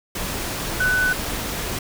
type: tone in noise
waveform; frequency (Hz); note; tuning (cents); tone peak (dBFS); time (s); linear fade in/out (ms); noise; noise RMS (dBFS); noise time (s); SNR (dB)
sine; 1496; F#6; +19; -17; 0.8-1.13; 5; pink; -27; 0.15-1.79; +7
effects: none